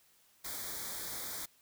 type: band-stop noise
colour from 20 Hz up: white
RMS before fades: -41 dBFS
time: 0.44-1.46 s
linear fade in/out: 10 ms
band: 2300 to 3300 Hz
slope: 96 dB/octave
effects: white hiss -67 dBFS RMS until 1.61 s